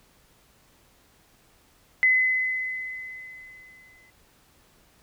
sine tone with exponential decay, 2029 Hz, B6, 46 cents sharp, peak -15 dBFS, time 2.03-4.1 s, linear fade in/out 0 ms, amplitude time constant 450 ms, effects pink hiss -60 dBFS RMS until 5.02 s

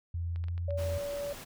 sine tone with pitch glide, 85.1 to 86.34 Hz, F2 to F2, -44 to -19 cents, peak -31 dBFS, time 0.14-0.98 s, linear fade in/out 5 ms, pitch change +25 cents, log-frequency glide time 0.44-0.52 s
clicks, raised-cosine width 0.3 ms, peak -35 dBFS, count 5, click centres 0.36 / 0.44 / 0.484 / 0.579 / 0.707 s
sine tone, 572 Hz, D5, 46 cents flat, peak -33 dBFS, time 0.68-1.33 s, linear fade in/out 5 ms
pink noise, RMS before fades -45 dBFS, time 0.77-1.45 s, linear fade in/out 20 ms
effects none

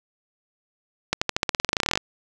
accelerating click train, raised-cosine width 0.2 ms, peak -3 dBFS, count 20, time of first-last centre 1.13-1.975 s, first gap 85 ms, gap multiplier 0.92, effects none

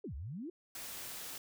sine exponential two-way sweep, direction down then up, 480.4 to 62 to 372.9 Hz, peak -40 dBFS, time 0.04-0.5 s, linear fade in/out 5 ms, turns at 0.15 s
white noise, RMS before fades -45 dBFS, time 0.75-1.38 s, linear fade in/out 2 ms
effects none

